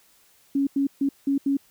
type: tone bursts at uneven times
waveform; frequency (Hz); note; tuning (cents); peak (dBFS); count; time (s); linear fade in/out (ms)
sine; 277.2; C#4; 0; -19; 5; 0.55-0.67 / 0.76-0.87 / 1.01-1.09 / 1.27-1.38 / 1.46-1.57; 5
effects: white hiss -59 dBFS RMS until 1.7 s